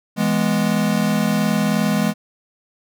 square chord, E major, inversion none, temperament equal, 164.81 / 207.7 / 246.9 Hz, E3 / G#3 / B3, 0 / 0 / 0 cents, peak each -23 / -19 / -24 dBFS, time 0.16-2.14 s, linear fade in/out 50 ms, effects none

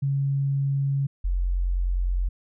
sine tone pair in turn, 138.5 / 44.75 Hz, C#3 / F1, -1 / +43 cents, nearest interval octave + minor sixth, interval 1956 cents, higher first, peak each -21 dBFS, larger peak neither, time 0.02-1.07 / 1.24-2.29 s, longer neither, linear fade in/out 10 ms, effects none

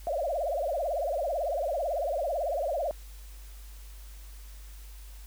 sine tone with vibrato, 621 Hz, D#5, 3 cents flat, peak -27 dBFS, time 0.07-2.91 s, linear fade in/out 0 ms, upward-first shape triangle, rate 18 Hz, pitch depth 280 cents each way, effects added 50 Hz sine -43 dBFS peak until 5.26 s + white hiss -55 dBFS RMS until 5.26 s

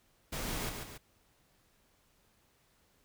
pink noise with echo, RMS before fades -38 dBFS, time 0.32-0.7 s, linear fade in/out 10 ms, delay 140 ms, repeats 2, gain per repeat -5 dB, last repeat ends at 0.98 s, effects pink hiss -70 dBFS RMS until 3.04 s

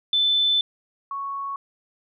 sine tone pair in turn, 3520 / 1108.7 Hz, A7 / C#6, 0 / 0 cents, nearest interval octave + minor sixth, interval 2000 cents, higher first, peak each -17 / -27 dBFS, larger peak first, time 0.13-0.61 / 1.11-1.56 s, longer first, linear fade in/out 2 ms, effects none

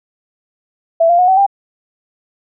sine tone with pitch steps, 663 / 693.6 / 725.5 / 759 / 793.9 Hz, E5 / F5 / F#5 / F#5 / G5, +10 / -12 / -34 / +44 / +22 cents, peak -7 dBFS, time 1-1.465 s, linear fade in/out 10 ms, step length 93 ms, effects none

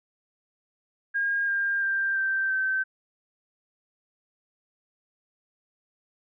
sine tone with pitch steps, 1622 / 1602.4 / 1583.1 / 1564 / 1545.2 Hz, G#6 / G6 / G6 / G6 / G6, -41 / +38 / +17 / -4 / -25 cents, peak -23 dBFS, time 1.14-2.84 s, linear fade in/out 20 ms, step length 340 ms, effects none

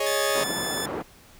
sawtooth chord, Ab suspended fourth, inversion none, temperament equal, 415.3 / 554.4 / 622.3 Hz, Ab4 / Db5 / Eb5, 0 / 0 / 0 cents, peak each -25 / -22 / -25 dBFS, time 0-0.44 s, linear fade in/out 5 ms
10% pulse tone with pitch glide, 1728 to 1742 Hz, A6 to A6, -32 to -18 cents, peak -19 dBFS, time 0.06-0.86 s, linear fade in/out 5 ms, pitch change +14 cents, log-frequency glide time 0.17-0.38 s
pink band-pass noise, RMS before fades -32 dBFS, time 0.34-1.03 s, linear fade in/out 20 ms, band 220 to 1100 Hz, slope 12 dB/octave
effects pink hiss -52 dBFS RMS until 1.39 s

